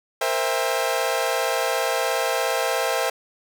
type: chord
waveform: sawtooth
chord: C dominant seventh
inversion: third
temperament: equal with one note detuned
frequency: 466.2 / 523.3 / 659.3 / 803.2 Hz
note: Bb4 / C5 / E5 / G5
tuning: 0 / 0 / 0 / +42 cents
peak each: -24 / -22 / -22 / -24 dBFS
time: 0.21-3.1 s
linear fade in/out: 5 ms
effects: none